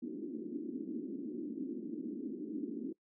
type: band-pass noise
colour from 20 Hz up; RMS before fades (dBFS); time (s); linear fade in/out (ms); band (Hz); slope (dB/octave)
pink; -41; 0.02-2.93; 5; 230 to 350; 48
effects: noise-tail reverb RT60 0.1 s tail -21 dB re dry